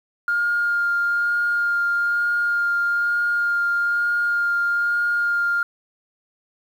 sine tone with vibrato, 1410 Hz, F6, 16 cents sharp, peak -17 dBFS, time 0.28-5.63 s, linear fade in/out 2 ms, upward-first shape sine, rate 1.1 Hz, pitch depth 10 cents each way, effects tanh soft clip ceiling -13 dBFS + 8-bit

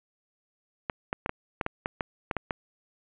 clicks, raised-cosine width 0.5 ms, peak -13 dBFS, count 11, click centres 0.898 / 1.129 / 1.261 / 1.294 / 1.612 / 1.664 / 1.859 / 2.008 / 2.312 / 2.367 / 2.508 s, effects resampled to 8000 Hz + 7-bit

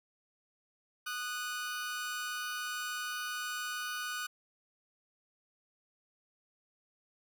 sawtooth tone pair together, 1233.1 / 1480 Hz, D#6 / F#6, -16 / 0 cents, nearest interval minor third, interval 316 cents, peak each -37 / -34 dBFS, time 1.06-4.27 s, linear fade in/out 10 ms, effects none

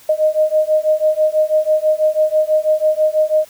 sine beating tone pair, 616 / 622.1 Hz, D#5 / D#5, -17 / 0 cents, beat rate 6.1 Hz, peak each -15 dBFS, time 0.09-3.45 s, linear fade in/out 5 ms, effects white hiss -45 dBFS RMS until 3.49 s

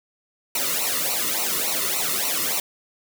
white noise with flanger, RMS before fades -24 dBFS, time 0.55-2.6 s, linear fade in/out 2 ms, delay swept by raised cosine 0.59 to 1.29 ms, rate 3.5 Hz, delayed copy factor -0.95, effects none

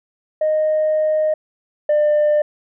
sine tone pair in turn, 619 / 598.3 Hz, D#5 / D5, -9 / +32 cents, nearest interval minor second, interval 59 cents, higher first, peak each -13 / -10 dBFS, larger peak second, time 0.41-1.34 / 1.89-2.42 s, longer first, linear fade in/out 5 ms, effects tanh soft clip ceiling -11 dBFS

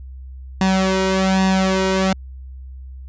sawtooth tone with flanger, 189.8 Hz, F#3, 44 cents sharp, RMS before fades -17 dBFS, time 0.61-2.13 s, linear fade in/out 2 ms, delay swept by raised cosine 1.1 to 2.08 ms, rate 1.2 Hz, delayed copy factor +0.8, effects added 65 Hz sine -32 dBFS peak until 3.08 s + resampled to 16000 Hz

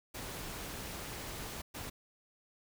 pink noise bursts at uneven times, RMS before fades -43 dBFS, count 2, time 0.14-1.62 / 1.74-1.9 s, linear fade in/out 10 ms, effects none

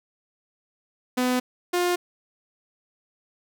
sawtooth tone pair in turn, 251.1 / 354.4 Hz, B3 / F4, +29 / +25 cents, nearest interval tritone, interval 596 cents, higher second, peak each -17 dBFS, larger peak neither, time 1.17-1.4 / 1.73-1.96 s, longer neither, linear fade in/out 10 ms, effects none

